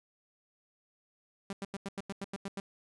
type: tone bursts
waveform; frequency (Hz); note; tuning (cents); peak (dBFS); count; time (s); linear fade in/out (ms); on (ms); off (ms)
sawtooth; 197.1; G3; +10; -32; 10; 1.5-2.6; 2; 29; 90
effects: resampled to 24000 Hz + 12-bit